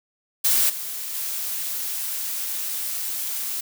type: noise with level steps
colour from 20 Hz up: blue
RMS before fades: -19 / -31 / -28 dBFS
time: 0.44-3.61 s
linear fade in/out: 10 ms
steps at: 0.69 / 1.14 s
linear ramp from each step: 10 ms
effects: none